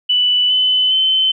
sine tone with pitch steps, 2975 / 3020 / 3066 Hz, F#7 / F#7 / G7, +9 / +35 / -39 cents, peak -11 dBFS, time 0.09-1.32 s, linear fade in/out 10 ms, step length 410 ms, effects none

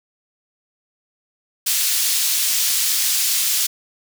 pink high-pass noise, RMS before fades -19 dBFS, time 1.66-3.67 s, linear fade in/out 10 ms, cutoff 4200 Hz, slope 12 dB/octave, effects none

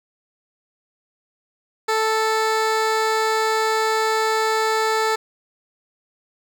15% pulse tone with notch filter, 440 Hz, A4, in tune, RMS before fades -20 dBFS, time 1.88-5.16 s, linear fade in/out 10 ms, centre 12000 Hz, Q 0.83, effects none

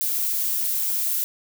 violet noise, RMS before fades -24 dBFS, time 0.01-1.24 s, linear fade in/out 0 ms, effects none

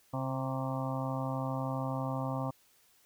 harmonic tone with a mistuned harmonic, 132.4 Hz, C3, 21 cents sharp, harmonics 1 / 2 / 4 / 5 / 6 / 7 / 8 / 9, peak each -35 / -38 / -41 / -42 / -43 / -43 / -44 / -45 dBFS, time 0.13-2.51 s, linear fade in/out 10 ms, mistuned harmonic 9, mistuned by -43 cents, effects white hiss -66 dBFS RMS until 3.05 s

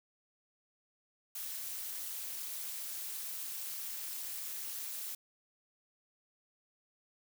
blue noise with amplitude modulation, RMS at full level -38 dBFS, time 1.35-5.15 s, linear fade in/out 5 ms, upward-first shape sine, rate 235 Hz, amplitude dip 75%, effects none

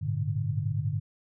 sine tone cluster, 100.8 / 111.2 / 125.2 / 147.9 Hz, G2 / A2 / B2 / D3, +49 / +19 / +24 / +13 cents, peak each -31 / -32 / -36 / -31 dBFS, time 0.01-1 s, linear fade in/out 20 ms, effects none

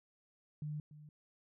sine tone with echo, 150.2 Hz, D3, 39 cents sharp, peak -38 dBFS, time 0.62-0.8 s, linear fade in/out 2 ms, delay 290 ms, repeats 1, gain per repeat -14 dB, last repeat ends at 1.09 s, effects none

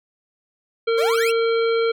harmonic tone, 457.5 Hz, A#4, 32 cents flat, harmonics 1 / 3 / 5 / 7 / 9, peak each -17 / -27 / -31 / -34 / -36 dBFS, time 0.87-1.92 s, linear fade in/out 10 ms
40% pulse exponential sweep, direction up, 493.9 to 3018 Hz, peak -23 dBFS, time 0.97-1.32 s, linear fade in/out 20 ms
effects none

